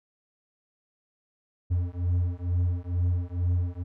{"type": "beating tone pair", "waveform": "triangle", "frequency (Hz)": [87.31, 89.51], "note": ["F2", "F2"], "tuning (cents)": [0, 43], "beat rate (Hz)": 2.2, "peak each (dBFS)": -25, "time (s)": [1.7, 3.84], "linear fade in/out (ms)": 20, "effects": []}